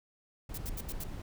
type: noise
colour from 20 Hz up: brown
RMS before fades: -40 dBFS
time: 0.49-1.22 s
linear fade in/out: 5 ms
type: noise bursts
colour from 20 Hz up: blue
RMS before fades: -41 dBFS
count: 5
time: 0.54-1.039 s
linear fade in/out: 5 ms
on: 39 ms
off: 76 ms
effects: none